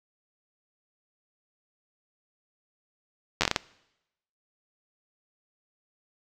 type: slowing click train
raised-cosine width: 0.2 ms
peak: -5 dBFS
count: 7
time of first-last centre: 3.41-3.562 s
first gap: 10 ms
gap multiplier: 1.37
effects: noise-tail reverb RT60 0.9 s tail -22 dB re dry